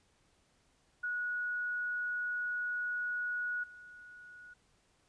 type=tone with level steps; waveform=sine; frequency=1460 Hz; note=F#6; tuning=24 cents flat; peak=-33 / -50 dBFS; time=1.03-4.54 s; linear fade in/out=10 ms; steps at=3.63 s; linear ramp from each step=10 ms; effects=pink hiss -71 dBFS RMS until 5.08 s + resampled to 22050 Hz